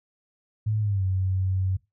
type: tone with pitch glide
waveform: sine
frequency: 107.5 to 94.13 Hz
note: A2 to F#2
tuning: -40 to +30 cents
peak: -22 dBFS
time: 0.66-1.77 s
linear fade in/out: 10 ms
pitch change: -230 cents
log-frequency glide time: 0.8-1.04 s
effects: noise-tail reverb RT60 0.2 s tail -19 dB re dry